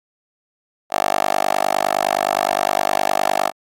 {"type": "tone with high-pass filter", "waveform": "10% pulse", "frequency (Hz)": 49.71, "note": "G1", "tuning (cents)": 25, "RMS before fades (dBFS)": -19, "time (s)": [0.9, 3.52], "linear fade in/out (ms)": 50, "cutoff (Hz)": 680, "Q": 3.3, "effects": ["AAC 48 kbps"]}